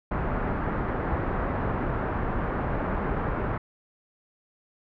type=low-pass noise; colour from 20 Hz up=pink; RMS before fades=-28 dBFS; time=0.11-3.58 s; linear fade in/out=5 ms; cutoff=1600 Hz; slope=24 dB/octave; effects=none

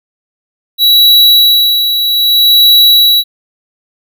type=tone with tremolo; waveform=square; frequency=3911 Hz; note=B7; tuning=18 cents flat; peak=-3 dBFS; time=0.78-3.24 s; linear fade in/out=50 ms; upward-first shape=sine; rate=0.63 Hz; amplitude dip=55%; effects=none

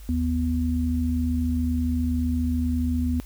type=tone pair together; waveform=sine; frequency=77.39 / 246.9 Hz; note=D#2 / B3; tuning=-9 / 0 cents; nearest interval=octave + minor sixth; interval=2009 cents; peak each=-24 dBFS; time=0.09-3.2 s; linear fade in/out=0 ms; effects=added 50 Hz sine -39 dBFS peak until 3.25 s + white hiss -52 dBFS RMS until 3.25 s

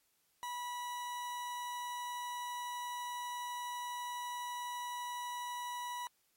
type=tone; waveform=40% pulse; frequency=976 Hz; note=B5; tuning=21 cents flat; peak=-38 dBFS; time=0.43-6.07 s; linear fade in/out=0 ms; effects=white hiss -75 dBFS RMS until 6.36 s + MP3 64 kbps

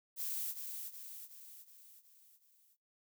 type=noise with echo; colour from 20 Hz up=violet; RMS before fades=-39 dBFS; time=0.16-0.55 s; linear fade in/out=50 ms; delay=370 ms; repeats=6; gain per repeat=-5 dB; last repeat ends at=2.77 s; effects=noise-tail reverb RT60 0.2 s tail -21 dB re dry

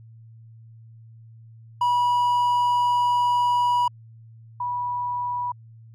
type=tone pair in turn; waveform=triangle / sine; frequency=973 / 977.1 Hz; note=B5 / B5; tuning=-26 / -19 cents; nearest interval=unison; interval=7 cents; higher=second; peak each=-16 / -24 dBFS; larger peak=first; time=1.81-3.88 / 4.6-5.52 s; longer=first; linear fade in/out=5 ms; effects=added 113 Hz sine -44 dBFS peak until 5.94 s

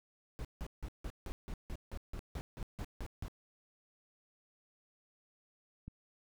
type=noise bursts; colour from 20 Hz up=brown; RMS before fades=-41 dBFS; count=14; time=0.39-3.282 s; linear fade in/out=0 ms; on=58 ms; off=160 ms
type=click; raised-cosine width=5 ms; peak=-33 dBFS; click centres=5.88 s
effects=none

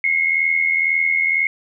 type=tone pair together; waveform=sine; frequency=2093 / 2175 Hz; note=C7 / C#7; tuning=0 / -33 cents; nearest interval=minor second; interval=67 cents; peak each=-21 / -16 dBFS; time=0.04-1.47 s; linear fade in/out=2 ms; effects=none

